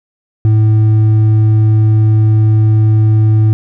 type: tone with hard clipping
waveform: sine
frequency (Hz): 108.7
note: A2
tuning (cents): -21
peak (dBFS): -7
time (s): 0.45-3.53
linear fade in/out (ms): 0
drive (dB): 4
effects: none